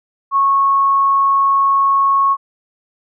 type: tone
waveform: sine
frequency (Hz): 1100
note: C#6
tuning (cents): -14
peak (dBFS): -10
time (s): 0.31-2.37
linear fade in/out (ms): 50
effects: none